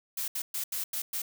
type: noise bursts at uneven times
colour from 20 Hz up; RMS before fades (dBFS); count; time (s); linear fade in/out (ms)
blue; -33; 6; 0.17-0.28 / 0.35-0.42 / 0.54-0.64 / 0.72-0.84 / 0.93-1.02 / 1.13-1.22; 5
effects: none